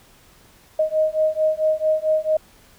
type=beating tone pair; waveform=sine; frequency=622.3 / 626.8 Hz; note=D#5 / D#5; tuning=0 / +13 cents; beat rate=4.5 Hz; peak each=-20 dBFS; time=0.79-2.37 s; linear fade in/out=5 ms; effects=pink hiss -52 dBFS RMS until 2.78 s